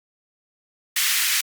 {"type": "high-pass noise", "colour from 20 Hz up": "pink", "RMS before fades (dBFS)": -21, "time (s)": [0.96, 1.41], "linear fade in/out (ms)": 5, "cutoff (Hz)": 1700, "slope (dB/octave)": 24, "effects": ["Opus 48 kbps"]}